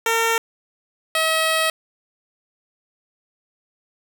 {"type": "tone pair in turn", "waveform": "10% pulse", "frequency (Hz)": [455.7, 640.9], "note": ["A#4", "E5"], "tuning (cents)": [-39, -49], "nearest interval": "tritone", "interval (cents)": 590, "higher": "second", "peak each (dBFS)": -9, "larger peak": "neither", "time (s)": [[0.06, 0.38], [1.15, 1.7]], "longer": "second", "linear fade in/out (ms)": 2, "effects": []}